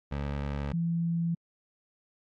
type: tone pair in turn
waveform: 20% pulse / sine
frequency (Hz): 71 / 168.28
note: C#2 / E3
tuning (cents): +42 / +36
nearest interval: octave + minor third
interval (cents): 1494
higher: second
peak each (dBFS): -26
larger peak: neither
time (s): 0.11-0.73 / 0.73-1.35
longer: neither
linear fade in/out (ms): 10
effects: low-pass 3000 Hz 12 dB/octave + AAC 64 kbps